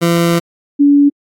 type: tone pair in turn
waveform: 20% pulse / sine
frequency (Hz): 169.8 / 285.6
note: F3 / D4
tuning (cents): -48 / -48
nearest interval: major sixth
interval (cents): 900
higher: second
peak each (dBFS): -5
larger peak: neither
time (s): 0.01-0.4 / 0.79-1.1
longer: first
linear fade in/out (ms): 20
effects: AAC 64 kbps